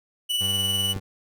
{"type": "tone with tremolo", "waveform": "45% pulse", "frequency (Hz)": 2960, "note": "F#7", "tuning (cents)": 0, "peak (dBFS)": -20, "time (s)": [0.29, 0.94], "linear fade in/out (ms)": 20, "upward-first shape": "triangle", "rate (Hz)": 20, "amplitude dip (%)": 45}
{"type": "tone with vibrato", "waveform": "30% pulse", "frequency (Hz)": 96.3, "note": "G2", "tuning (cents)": -30, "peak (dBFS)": -28, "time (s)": [0.4, 1], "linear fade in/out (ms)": 20, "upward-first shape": "square", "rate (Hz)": 15, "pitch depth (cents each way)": 12}
{"type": "click", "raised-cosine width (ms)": 3, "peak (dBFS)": -18, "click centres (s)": 0.964}
{"effects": []}